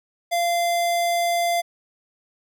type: tone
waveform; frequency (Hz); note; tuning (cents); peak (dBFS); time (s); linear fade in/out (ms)
square; 690; F5; -21; -20; 0.31-1.62; 20
effects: none

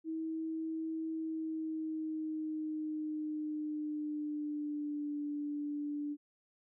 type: tone with pitch glide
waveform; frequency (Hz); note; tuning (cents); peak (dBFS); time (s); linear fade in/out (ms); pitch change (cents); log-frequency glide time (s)
sine; 321.1 to 292.8; E4 to D4; -45 to -5; -35; 0.04-6.17; 50; -160; 1.11-5.18
effects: none

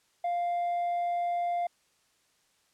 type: tone with hard clipping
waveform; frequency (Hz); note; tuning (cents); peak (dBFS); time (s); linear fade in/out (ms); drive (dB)
triangle; 698.5; F5; 0; -26; 0.24-1.67; 5; 1
effects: white hiss -69 dBFS RMS until 2.73 s + low-pass 9000 Hz 12 dB/octave

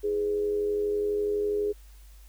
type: tone with amplitude modulation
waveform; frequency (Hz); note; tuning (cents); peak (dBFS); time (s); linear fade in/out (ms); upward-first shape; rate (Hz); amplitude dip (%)
sine; 415.3; G#4; 0; -22; 0.03-1.73; 20; sine; 92.1; 50
effects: added 50 Hz sine -47 dBFS peak until 2.28 s + white hiss -60 dBFS RMS until 2.28 s

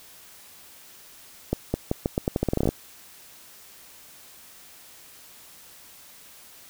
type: accelerating click train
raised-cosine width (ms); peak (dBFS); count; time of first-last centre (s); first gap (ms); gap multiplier
2; -9; 16; 1.53-2.69; 210; 0.83
effects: white hiss -49 dBFS RMS until 6.69 s

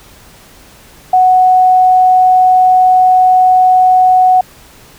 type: tone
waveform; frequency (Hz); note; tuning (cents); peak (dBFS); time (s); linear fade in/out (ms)
sine; 740; F#5; 0; -4; 1.13-4.41; 5
effects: pink hiss -40 dBFS RMS until 4.98 s

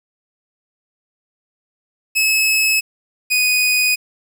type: tone pair in turn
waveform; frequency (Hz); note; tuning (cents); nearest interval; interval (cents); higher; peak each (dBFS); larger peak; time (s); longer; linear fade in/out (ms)
sawtooth; 2586 / 2486; E7 / D#7; -34 / -2; minor second; 68; first; -10; neither; 2.15-2.81 / 3.3-3.96; neither; 20
effects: 8-bit

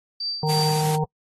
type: tone with tremolo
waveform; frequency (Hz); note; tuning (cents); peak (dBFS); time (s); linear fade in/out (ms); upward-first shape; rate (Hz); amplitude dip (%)
sine; 4656; D8; -16; -23; 0.2-0.81; 5; triangle; 3.1; 80
type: harmonic tone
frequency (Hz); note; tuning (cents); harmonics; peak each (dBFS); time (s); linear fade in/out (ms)
154.3; D#3; -14; 1 / 3 / 5 / 6; -22 / -27 / -29 / -30; 0.43-1.04; 2
type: noise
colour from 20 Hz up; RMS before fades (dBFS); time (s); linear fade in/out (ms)
white; -31; 0.48-0.97; 20
effects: noise-tail reverb RT60 0.1 s tail -26 dB re dry + AAC 32 kbps

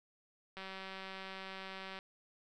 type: click train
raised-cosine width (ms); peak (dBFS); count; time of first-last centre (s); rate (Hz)
0.3; -30; 272; 0.57-1.989; 191
effects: none

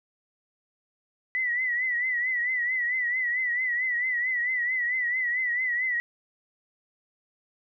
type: tone with vibrato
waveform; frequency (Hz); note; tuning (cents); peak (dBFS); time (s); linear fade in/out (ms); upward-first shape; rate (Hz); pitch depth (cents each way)
sine; 1975; B6; 0; -24; 1.35-6; 0; triangle; 4.5; 90
effects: none

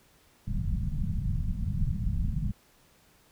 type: low-pass noise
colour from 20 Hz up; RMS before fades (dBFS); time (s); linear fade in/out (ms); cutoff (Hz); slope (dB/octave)
pink; -29; 0.47-2.52; 10; 200; 48
effects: pink hiss -62 dBFS RMS until 3.31 s

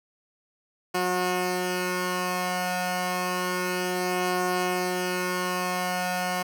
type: tone pair together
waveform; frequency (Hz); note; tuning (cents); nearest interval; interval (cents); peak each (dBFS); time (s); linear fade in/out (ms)
10% pulse; 181.35 / 362.4; F#3 / F#4; -34 / -36; octave; 1198; -20; 0.94-6.43; 10
effects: none

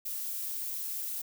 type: noise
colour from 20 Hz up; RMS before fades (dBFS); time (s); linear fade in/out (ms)
violet; -36; 0.05-1.22; 10
effects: none

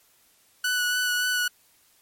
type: tone with vibrato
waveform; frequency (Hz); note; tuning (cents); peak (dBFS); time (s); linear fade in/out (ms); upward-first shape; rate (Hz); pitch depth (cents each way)
sawtooth; 1480; F#6; 0; -19; 0.64-1.48; 5; sine; 3.5; 16
effects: white hiss -61 dBFS RMS until 2.01 s + MP3 64 kbps

